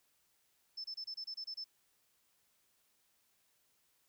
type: tone bursts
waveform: sine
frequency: 5270 Hz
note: E8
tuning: 1 cent flat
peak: -40 dBFS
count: 9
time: 0.77-1.643 s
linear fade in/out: 10 ms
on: 73 ms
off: 27 ms
effects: white hiss -75 dBFS RMS until 4.08 s